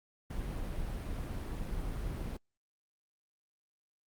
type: noise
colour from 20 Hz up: brown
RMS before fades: -37 dBFS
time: 0.3-2.37 s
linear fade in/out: 5 ms
effects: Opus 32 kbps